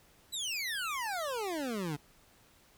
25% pulse exponential sweep, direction down, 4044 to 138.59 Hz, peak -30 dBFS, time 0.32-1.97 s, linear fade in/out 20 ms, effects pink hiss -63 dBFS RMS until 2.77 s

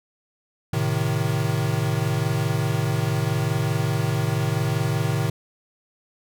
square chord, A diminished, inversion none, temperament equal, 110 / 130.81 / 155.56 Hz, A2 / C3 / Eb3, 0 / 0 / 0 cents, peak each -26 dBFS, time 0.73-5.3 s, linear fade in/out 5 ms, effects none

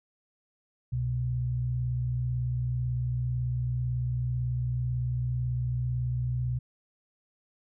sine tone pair together, 65.41 / 123.47 Hz, C2 / B2, 0 / 0 cents, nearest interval major seventh, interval 1100 cents, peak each -35 / -27 dBFS, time 0.92-6.59 s, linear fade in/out 10 ms, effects none

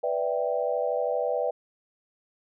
sine chord, E minor seventh, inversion second, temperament equal, 493.9 / 587.3 / 659.3 / 784 Hz, B4 / D5 / E5 / G5, 0 / 0 / 0 / 0 cents, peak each -28 / -29 / -31 / -33 dBFS, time 0.03-1.51 s, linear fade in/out 10 ms, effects none

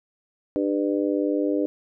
harmonic tone, 99.8 Hz, G2, 32 cents sharp, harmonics 3 / 4 / 5 / 6, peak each -23 / -28 / -27 / -31 dBFS, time 0.56-1.66 s, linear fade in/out 0 ms, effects none

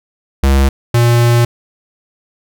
square tone pair in turn, 68 / 118.92 Hz, C#2 / A#2, -33 / +35 cents, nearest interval minor seventh, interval 968 cents, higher second, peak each -8 dBFS, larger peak neither, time 0.43-0.69 / 0.94-1.45 s, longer second, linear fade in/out 5 ms, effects none

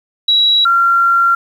sine tone pair in turn, 3889 / 1375 Hz, B7 / F6, -27 / -27 cents, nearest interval octave + tritone, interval 1800 cents, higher first, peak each -8 dBFS, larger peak neither, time 0.28-0.65 / 0.65-1.35 s, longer second, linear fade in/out 5 ms, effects 7-bit

